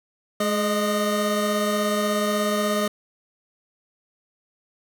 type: tone pair together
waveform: 25% pulse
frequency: 210.5 / 615 Hz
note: G#3 / D#5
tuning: +24 / -20 cents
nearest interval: octave + perfect fifth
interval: 1856 cents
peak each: -20 dBFS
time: 0.4-2.88 s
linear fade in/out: 5 ms
effects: none